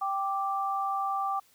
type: tone pair together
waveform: sine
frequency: 784 / 1174.7 Hz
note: G5 / D6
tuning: 0 / 0 cents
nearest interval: perfect fifth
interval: 700 cents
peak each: -30 / -30 dBFS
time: 0.01-1.4 s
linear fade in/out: 10 ms
effects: white hiss -63 dBFS RMS until 1.54 s